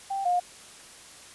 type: tone pair in turn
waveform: sine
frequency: 784 / 712.5 Hz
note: G5 / F5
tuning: 0 / +34 cents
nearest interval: major second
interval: 166 cents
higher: first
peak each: -27 / -21 dBFS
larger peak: second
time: 0.1-0.25 / 0.25-0.4 s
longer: neither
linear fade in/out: 10 ms
effects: white hiss -48 dBFS RMS until 1.34 s + resampled to 24000 Hz